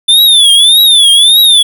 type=tone with vibrato; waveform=square; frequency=3522 Hz; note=A7; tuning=1 cent sharp; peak=-3 dBFS; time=0.08-1.63 s; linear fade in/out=10 ms; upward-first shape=triangle; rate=1.7 Hz; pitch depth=170 cents each way; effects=none